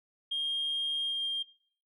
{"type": "tone with pitch glide", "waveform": "sine", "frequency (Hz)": [3224, 3204], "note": ["G7", "G7"], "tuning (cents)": [48, 37], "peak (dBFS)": -28, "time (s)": [0.31, 1.43], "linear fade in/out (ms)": 10, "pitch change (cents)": -11, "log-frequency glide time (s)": [1.04, 1.24], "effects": ["noise-tail reverb RT60 0.5 s tail -19 dB re dry", "tanh soft clip ceiling -26 dBFS"]}